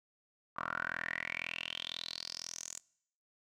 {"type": "tone with band-pass filter sweep", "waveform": "10% pulse", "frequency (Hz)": 42, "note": "E1", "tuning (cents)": 33, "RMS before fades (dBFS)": -41, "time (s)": [0.56, 2.8], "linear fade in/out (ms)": 20, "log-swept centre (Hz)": [1200, 7300], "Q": 8, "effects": ["noise-tail reverb RT60 0.7 s tail -24 dB re dry"]}